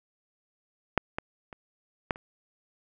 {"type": "clicks", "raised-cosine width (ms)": 0.5, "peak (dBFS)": [-6, -15, -27, -10, -29], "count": 5, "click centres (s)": [0.977, 1.185, 1.528, 2.108, 2.159], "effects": []}